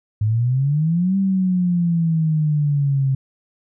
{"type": "exponential two-way sweep", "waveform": "sine", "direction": "up then down", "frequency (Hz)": [103.83, 196, 132.9], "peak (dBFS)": -15, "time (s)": [0.21, 3.15], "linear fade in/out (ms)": 5, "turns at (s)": 1.17, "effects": []}